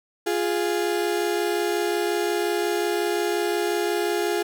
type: tone pair together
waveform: 35% pulse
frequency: 349.2 / 414.8 Hz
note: F4 / G#4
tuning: 0 / -2 cents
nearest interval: minor third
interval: 298 cents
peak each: -23 dBFS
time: 0.26-4.43 s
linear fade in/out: 10 ms
effects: none